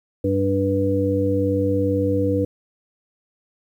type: harmonic tone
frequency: 97.7 Hz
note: G2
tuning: 5 cents flat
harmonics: 1 / 2 / 3 / 5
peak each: -23 / -29 / -22 / -21 dBFS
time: 0.24-2.45 s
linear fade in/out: 5 ms
effects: 9-bit